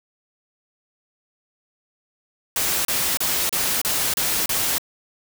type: noise bursts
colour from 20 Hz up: white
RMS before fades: -22 dBFS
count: 7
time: 2.56-4.782 s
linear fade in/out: 2 ms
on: 290 ms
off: 32 ms
effects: none